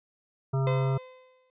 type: harmonic tone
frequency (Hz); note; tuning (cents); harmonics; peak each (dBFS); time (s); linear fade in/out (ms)
134.3; C3; +46; 1 / 3 / 5 / 7 / 9 / 10; -24 / -34 / -38 / -41 / -43 / -44; 0.53-0.98; 10
type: tone with exponential decay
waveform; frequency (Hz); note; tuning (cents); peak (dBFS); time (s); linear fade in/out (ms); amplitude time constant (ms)
35% pulse; 512; C5; -38; -25; 0.67-1.5; 0; 180
effects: resampled to 8000 Hz

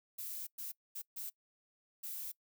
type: noise bursts at uneven times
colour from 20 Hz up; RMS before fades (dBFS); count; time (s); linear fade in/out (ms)
violet; -43; 5; 0.18-0.47 / 0.58-0.72 / 0.95-1.02 / 1.16-1.3 / 2.03-2.32; 10
effects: noise-tail reverb RT60 0.1 s tail -22 dB re dry

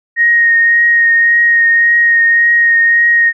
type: tone with vibrato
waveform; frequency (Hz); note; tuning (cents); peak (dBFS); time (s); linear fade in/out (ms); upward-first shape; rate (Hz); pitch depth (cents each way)
sine; 1866; A#6; +1; -6; 0.16-3.33; 50; triangle; 1.8; 17
effects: none

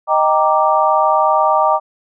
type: chord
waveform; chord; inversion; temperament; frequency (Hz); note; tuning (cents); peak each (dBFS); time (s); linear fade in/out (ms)
sine; Eb major seventh; none; equal; 622.3 / 784 / 932.3 / 1174.7; Eb5 / G5 / Bb5 / D6; 0 / 0 / 0 / 0; -16; 0.07-1.8; 50
effects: none

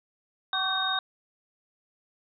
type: tone cluster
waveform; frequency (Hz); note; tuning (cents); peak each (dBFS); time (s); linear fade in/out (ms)
sine; 755 / 1115 / 1159 / 1541 / 3721; F#5 / C#6 / D6 / G6 / A#7; +35 / +10 / -23 / -30 / -4; -33 / -36 / -35 / -31 / -28; 0.53-0.99; 2
effects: none

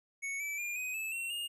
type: tone with pitch steps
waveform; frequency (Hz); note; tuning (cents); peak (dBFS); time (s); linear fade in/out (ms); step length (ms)
square; 2217 / 2310 / 2407 / 2507 / 2612 / 2722 / 2836; C#7 / D7 / D7 / D#7 / E7 / F7 / F7; 0 / -29 / +42 / +12 / -17 / -45 / +26; -36; 0.22-1.48; 20; 180
effects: resampled to 32000 Hz

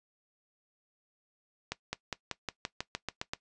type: accelerating click train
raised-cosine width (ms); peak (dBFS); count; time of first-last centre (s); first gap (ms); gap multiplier
0.2; -16; 11; 1.72-3.335; 210; 0.94
effects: noise-tail reverb RT60 0.1 s tail -18 dB re dry + resampled to 22050 Hz

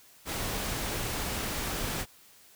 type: noise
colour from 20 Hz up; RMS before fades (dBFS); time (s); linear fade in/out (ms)
pink; -33; 0.25-2.06; 50
effects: white hiss -57 dBFS RMS until 2.55 s

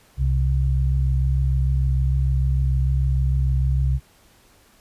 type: tone pair together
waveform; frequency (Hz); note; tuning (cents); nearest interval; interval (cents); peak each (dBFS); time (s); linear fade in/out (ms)
sine; 65.41 / 132.07; C2 / C3; 0 / +17; octave; 1217; -18 / -22; 0.17-4; 50
effects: pink hiss -55 dBFS RMS until 4.8 s + resampled to 32000 Hz

